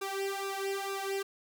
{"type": "tone with flanger", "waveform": "sawtooth", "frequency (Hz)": 392, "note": "G4", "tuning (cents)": 0, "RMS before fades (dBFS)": -35, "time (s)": [0.01, 1.23], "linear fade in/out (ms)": 10, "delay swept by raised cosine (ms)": [0.78, 2.18], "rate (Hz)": 2.2, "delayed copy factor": 0.85, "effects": []}